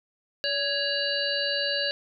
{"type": "harmonic tone with a mistuned harmonic", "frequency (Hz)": 570, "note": "C#5", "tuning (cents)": 48, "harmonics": [1, 3, 5, 7, 8], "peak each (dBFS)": [-31, -31, -31, -31, -31], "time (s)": [0.44, 1.91], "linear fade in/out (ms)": 0, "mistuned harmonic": 3, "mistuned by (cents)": -51, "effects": []}